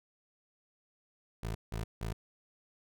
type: tone bursts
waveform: 20% pulse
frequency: 55 Hz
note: A1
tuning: in tune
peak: -30 dBFS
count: 3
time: 1.43-2.13 s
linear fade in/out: 5 ms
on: 120 ms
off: 170 ms
effects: none